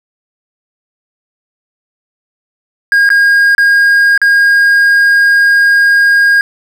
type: tone with dropouts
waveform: triangle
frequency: 1626 Hz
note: G#6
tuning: 37 cents flat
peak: -3 dBFS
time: 2.92-6.41 s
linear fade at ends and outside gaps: 1 ms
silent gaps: 3.091-3.102 / 3.55-3.581 / 4.177-4.216 s
effects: none